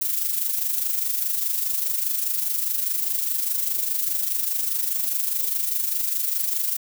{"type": "noise with amplitude modulation", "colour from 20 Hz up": "violet", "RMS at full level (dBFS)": -22, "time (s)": [0.01, 6.77], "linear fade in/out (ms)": 10, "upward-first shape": "sine", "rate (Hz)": 24.9, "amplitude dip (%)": 55, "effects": []}